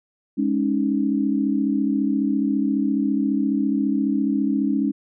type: chord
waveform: sine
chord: Ab suspended fourth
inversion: none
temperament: just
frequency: 207.7 / 276.9 / 311.5 Hz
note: Ab3 / Db4 / Eb4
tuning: 0 / -2 / +2 cents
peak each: -23 / -21 / -25 dBFS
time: 0.37-4.92 s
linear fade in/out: 20 ms
effects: none